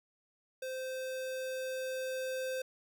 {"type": "tone with level ramp", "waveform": "square", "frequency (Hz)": 519, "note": "C5", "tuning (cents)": -14, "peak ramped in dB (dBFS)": [-38, -35], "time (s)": [0.62, 2.62], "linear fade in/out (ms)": 5, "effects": []}